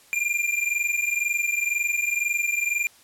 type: tone pair together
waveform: square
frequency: 2385 / 2407 Hz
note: D7 / D7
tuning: +26 / +42 cents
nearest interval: unison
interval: 16 cents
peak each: -26 dBFS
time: 0.13-2.87 s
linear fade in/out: 0 ms
effects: white hiss -54 dBFS RMS until 3.03 s + low-pass 12000 Hz 12 dB/octave